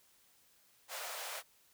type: high-pass noise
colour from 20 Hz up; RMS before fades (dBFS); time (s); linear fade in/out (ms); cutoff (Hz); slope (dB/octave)
pink; -43; 0.88-1.43; 50; 520; 48
effects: white hiss -68 dBFS RMS until 1.73 s